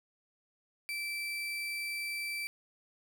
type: tone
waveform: 35% pulse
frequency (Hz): 2330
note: D7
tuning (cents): -14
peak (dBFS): -33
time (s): 0.89-2.47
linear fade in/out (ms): 0
effects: none

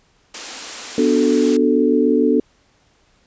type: high-pass noise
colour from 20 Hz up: white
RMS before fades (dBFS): -29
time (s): 0.34-1.57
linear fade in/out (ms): 5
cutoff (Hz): 210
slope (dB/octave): 48
type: chord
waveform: sine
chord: B minor seventh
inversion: none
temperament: equal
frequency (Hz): 246.9 / 293.7 / 370 / 440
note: B3 / D4 / F#4 / A4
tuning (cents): 0 / 0 / 0 / 0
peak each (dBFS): -17 / -17 / -22 / -17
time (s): 0.98-2.4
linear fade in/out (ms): 2
effects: pink hiss -58 dBFS RMS until 3.26 s + resampled to 16000 Hz

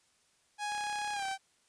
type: tone with pitch glide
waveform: sawtooth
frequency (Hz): 830.6 to 775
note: G#5 to G5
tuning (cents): 0 to -20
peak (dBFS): -30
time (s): 0.58-1.38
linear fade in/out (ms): 50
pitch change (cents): -120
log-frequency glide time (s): 1.13-1.25
type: click train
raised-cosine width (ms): 0.3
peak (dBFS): -32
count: 21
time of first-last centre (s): 0.72-1.313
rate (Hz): 33.7
effects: white hiss -70 dBFS RMS until 1.68 s + resampled to 22050 Hz

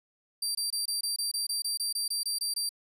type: tone bursts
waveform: 25% pulse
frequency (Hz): 4699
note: D8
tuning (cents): 0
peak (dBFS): -24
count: 15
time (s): 0.42-2.692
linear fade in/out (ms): 5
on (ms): 130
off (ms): 23
effects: none

